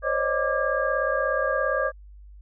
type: tone cluster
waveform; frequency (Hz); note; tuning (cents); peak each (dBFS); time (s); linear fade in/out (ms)
sine; 521 / 558 / 617 / 1178 / 1628; C5 / C#5 / D#5 / D6 / G#6; -7 / +11 / -15 / +5 / -35; -28; 0.02-1.92; 50
effects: added 50 Hz sine -43 dBFS peak until 2.41 s